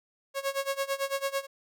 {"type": "tone with tremolo", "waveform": "sawtooth", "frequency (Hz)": 549, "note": "C#5", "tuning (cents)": -17, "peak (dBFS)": -22, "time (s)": [0.34, 1.47], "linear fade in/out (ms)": 50, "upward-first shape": "sine", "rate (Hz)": 9, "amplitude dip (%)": 90, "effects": []}